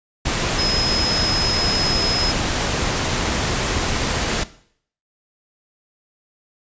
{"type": "tone in noise", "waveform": "sine", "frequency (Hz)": 5120, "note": "D#8", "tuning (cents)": 49, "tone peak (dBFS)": -20, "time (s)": [0.58, 2.32], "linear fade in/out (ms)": 10, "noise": "pink", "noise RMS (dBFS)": -21, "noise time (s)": [0.25, 4.44], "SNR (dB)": -2, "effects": ["noise-tail reverb RT60 0.6 s tail -17 dB re dry", "resampled to 16000 Hz"]}